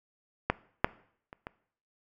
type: clicks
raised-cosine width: 0.5 ms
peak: -9 / -6 / -29 / -23 dBFS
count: 4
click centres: 0.5 / 0.845 / 1.329 / 1.469 s
effects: noise-tail reverb RT60 0.6 s tail -20 dB re dry